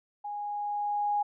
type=tone with level ramp; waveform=sine; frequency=825 Hz; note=G#5; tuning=12 cents flat; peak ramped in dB=-34 to -24 dBFS; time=0.24-1.23 s; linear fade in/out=10 ms; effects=none